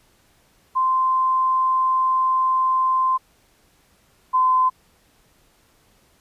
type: tone pair in turn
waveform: sine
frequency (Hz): 1040 / 1026.9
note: C6 / C6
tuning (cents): -11 / -33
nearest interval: unison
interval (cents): 22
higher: first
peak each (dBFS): -16 / -14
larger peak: second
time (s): 0.75-3.18 / 4.33-4.7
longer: first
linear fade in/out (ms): 20
effects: pink hiss -59 dBFS RMS until 6.2 s + resampled to 32000 Hz